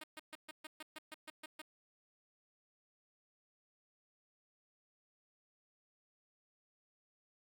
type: tone bursts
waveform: 5% pulse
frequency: 310 Hz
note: D#4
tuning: 6 cents flat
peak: -35 dBFS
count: 11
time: 0.01-1.618 s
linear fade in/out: 5 ms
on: 28 ms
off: 130 ms
effects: none